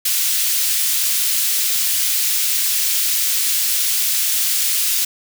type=high-pass noise; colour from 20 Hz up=white; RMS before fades=-18 dBFS; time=0.05-5.05 s; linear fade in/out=5 ms; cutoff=2700 Hz; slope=12 dB/octave; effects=none